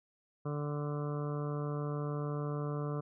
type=harmonic tone; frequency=146.83 Hz; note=D3; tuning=in tune; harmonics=1 / 2 / 3 / 4 / 5 / 7 / 8 / 9 / 10; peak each=-35 / -43 / -41 / -46 / -52 / -49 / -48 / -51 / -62 dBFS; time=0.45-3.01 s; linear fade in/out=10 ms; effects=none

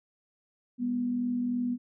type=tone pair together; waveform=sine; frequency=202 / 245.2 Hz; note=G#3 / B3; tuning=-48 / -12 cents; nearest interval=minor third; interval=336 cents; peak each=-38 / -27 dBFS; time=0.78-1.78 s; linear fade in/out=50 ms; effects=none

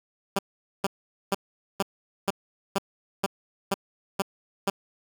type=tone bursts; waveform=10% pulse; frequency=196.5 Hz; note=G3; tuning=4 cents sharp; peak=-14 dBFS; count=10; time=0.36-4.7 s; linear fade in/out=5 ms; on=29 ms; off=450 ms; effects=9-bit

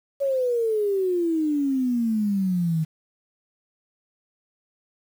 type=exponential sweep; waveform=sine; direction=down; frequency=564 to 155.56 Hz; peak=-20 dBFS; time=0.2-2.85 s; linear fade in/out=20 ms; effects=8-bit

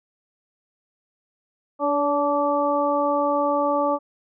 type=harmonic tone with a mistuned harmonic; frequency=290 Hz; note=D4; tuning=22 cents flat; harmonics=1 / 2 / 3 / 4; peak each=-26 / -22 / -25 / -25 dBFS; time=1.79-3.99 s; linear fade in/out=50 ms; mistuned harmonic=2; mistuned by=-21 cents; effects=none

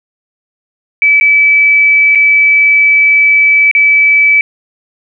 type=tone with dropouts; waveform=sine; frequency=2301 Hz; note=D7; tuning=36 cents flat; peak=-4 dBFS; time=1.02-4.41 s; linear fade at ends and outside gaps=1 ms; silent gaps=1.2-1.21 / 2.15-2.155 / 3.713-3.75 s; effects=none

